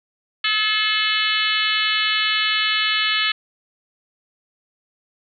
harmonic tone with a mistuned harmonic, 430.2 Hz, A4, 39 cents flat, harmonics 3 / 4 / 5 / 6 / 7 / 8 / 9 / 10, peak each -27 / -25 / -25 / -26 / -23 / -26 / -29 / -28 dBFS, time 0.44-3.32 s, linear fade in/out 5 ms, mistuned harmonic 6, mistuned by +20 cents, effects none

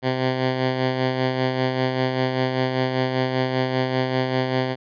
10% pulse tone with tremolo, 129.3 Hz, C3, 20 cents flat, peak -10 dBFS, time 0.02-4.76 s, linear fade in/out 50 ms, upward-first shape sine, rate 5.1 Hz, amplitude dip 45%, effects resampled to 11025 Hz

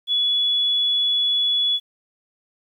sine tone, 3403 Hz, G#7, 41 cents sharp, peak -17 dBFS, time 0.07-1.8 s, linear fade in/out 50 ms, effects 9-bit

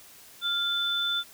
sine tone pair together, 1396.9 / 3520 Hz, F6 / A7, 0 / 0 cents, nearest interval octave + major third, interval 1600 cents, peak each -31 / -26 dBFS, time 0.41-1.24 s, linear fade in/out 50 ms, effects white hiss -51 dBFS RMS until 1.33 s

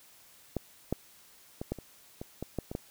clicks, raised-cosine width 2 ms, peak -17 / -15 / -22 / -18 / -29 / -25 / -22 / -18 / -24 / -19 dBFS, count 10, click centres 0.567 / 0.926 / 1.615 / 1.72 / 1.787 / 2.215 / 2.426 / 2.587 / 2.715 / 2.751 s, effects white hiss -58 dBFS RMS until 2.9 s

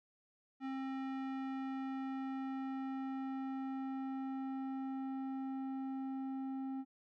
square tone with low-pass filter sweep, 266.6 Hz, C4, 33 cents sharp, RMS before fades -41 dBFS, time 0.6-6.85 s, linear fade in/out 50 ms, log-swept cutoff 2200 to 720 Hz, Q 0.79, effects none

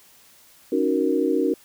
sine chord, D# minor seventh, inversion third, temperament equal, 277.2 / 311.1 / 370 / 466.2 Hz, C#4 / D#4 / F#4 / A#4, 0 / 0 / 0 / 0 cents, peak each -24 dBFS, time 0.72-1.54 s, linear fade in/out 5 ms, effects white hiss -53 dBFS RMS until 1.64 s

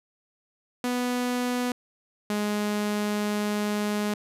sawtooth tone pair in turn, 246.9 / 208.4 Hz, B3 / G#3, 0 / +6 cents, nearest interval minor third, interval 294 cents, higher first, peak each -21 dBFS, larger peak neither, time 0.84-1.72 / 2.3-4.14 s, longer second, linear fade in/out 2 ms, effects resampled to 32000 Hz

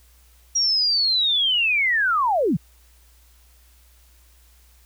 sine linear sweep, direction down, 5700 to 123.47 Hz, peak -17 dBFS, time 0.55-2.57 s, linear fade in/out 10 ms, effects added 60 Hz sine -52 dBFS peak until 4.85 s + white hiss -58 dBFS RMS until 4.85 s

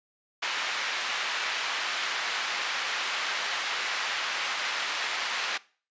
pink band-pass noise, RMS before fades -31 dBFS, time 0.42-5.58 s, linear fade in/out 10 ms, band 1300 to 3900 Hz, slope 12 dB/octave, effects noise-tail reverb RT60 0.4 s tail -21 dB re dry + resampled to 16000 Hz

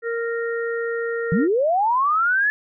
harmonic tone, 464.2 Hz, A#4, 7 cents flat, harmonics 1 / 3 / 4, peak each -23 / -31 / -31 dBFS, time 0.02-1.48 s, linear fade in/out 50 ms
sine linear sweep, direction up, 151.7 to 1731 Hz, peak -16 dBFS, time 1.32-2.5 s, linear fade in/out 0 ms
effects none

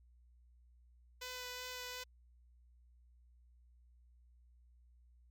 5% pulse tone with vibrato, 500 Hz, B4, 21 cents sharp, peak -32 dBFS, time 1.21-2.04 s, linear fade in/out 10 ms, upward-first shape sine, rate 2.7 Hz, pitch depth 11 cents each way, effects added 60 Hz sine -62 dBFS peak until 5.3 s + MP3 96 kbps

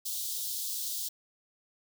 white high-pass noise, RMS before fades -35 dBFS, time 0.05-1.09 s, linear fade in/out 10 ms, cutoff 3400 Hz, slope 48 dB/octave, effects none

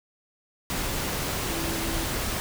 sine tone in noise, 329.6 Hz, E4, in tune, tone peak -34 dBFS, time 1.48-2.04 s, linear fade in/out 0 ms, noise pink, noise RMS -29 dBFS, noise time 0.7-2.4 s, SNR -8 dB, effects none

